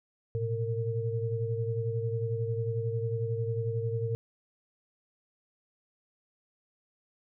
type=tone cluster; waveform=sine; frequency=111 / 122.1 / 457.8 Hz; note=A2 / B2 / A#4; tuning=+16 / -19 / -31 cents; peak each=-31 / -36 / -33 dBFS; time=0.35-4.15 s; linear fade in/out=0 ms; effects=none